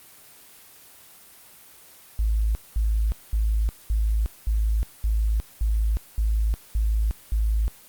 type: tone bursts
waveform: sine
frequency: 53.9 Hz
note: A1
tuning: 35 cents flat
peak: -19 dBFS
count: 10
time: 2.19-7.68 s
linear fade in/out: 0 ms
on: 360 ms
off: 210 ms
effects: white hiss -49 dBFS RMS until 7.88 s + Opus 24 kbps